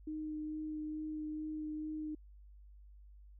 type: tone with vibrato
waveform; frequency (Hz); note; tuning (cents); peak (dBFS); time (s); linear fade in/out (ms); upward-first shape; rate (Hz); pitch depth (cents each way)
sine; 307.7; D#4; -19; -38; 0.07-2.15; 5; sine; 2.3; 11
effects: added 50 Hz sine -54 dBFS peak until 3.39 s